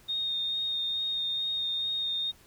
sine tone with vibrato, 3687 Hz, A#7, 20 cents flat, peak -28 dBFS, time 0.08-2.32 s, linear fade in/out 20 ms, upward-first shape sine, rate 2.3 Hz, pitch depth 13 cents each way, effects pink hiss -58 dBFS RMS until 2.46 s

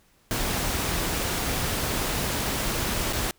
pink noise with dropouts, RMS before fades -27 dBFS, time 0.31-3.31 s, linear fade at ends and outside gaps 0 ms, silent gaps 3.126-3.132 s, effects pink hiss -62 dBFS RMS until 3.38 s

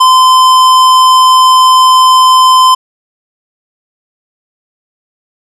triangle tone with hard clipping, 1029 Hz, C6, 29 cents flat, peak -4 dBFS, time 0-2.75 s, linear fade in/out 10 ms, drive 18 dB, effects none

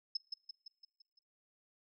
sine tone with echo, 5200 Hz, E8, 24 cents flat, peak -32 dBFS, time 0.15-0.17 s, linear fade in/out 5 ms, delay 170 ms, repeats 6, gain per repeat -5 dB, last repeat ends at 1.19 s, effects noise-tail reverb RT60 0.9 s tail -24 dB re dry

